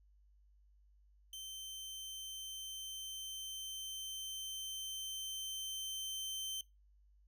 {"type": "tone with level ramp", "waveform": "sawtooth", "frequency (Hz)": 3100, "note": "G7", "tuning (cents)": -20, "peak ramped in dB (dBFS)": [-42, -36], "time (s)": [1.33, 6.61], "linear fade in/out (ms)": 2, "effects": ["noise-tail reverb RT60 0.2 s tail -20 dB re dry", "added 50 Hz sine -64 dBFS peak until 7.27 s"]}